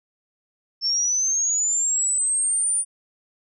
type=linear sweep; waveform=sine; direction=up; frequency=5350 to 9397 Hz; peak=-19 dBFS; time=0.81-2.85 s; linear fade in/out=50 ms; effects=none